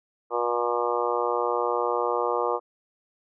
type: harmonic tone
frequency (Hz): 120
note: B2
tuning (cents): -49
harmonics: 3 / 4 / 5 / 6 / 7 / 8 / 9 / 10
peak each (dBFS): -32 / -27 / -32 / -33 / -32 / -33 / -31 / -32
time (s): 0.3-2.6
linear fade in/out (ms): 50
effects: none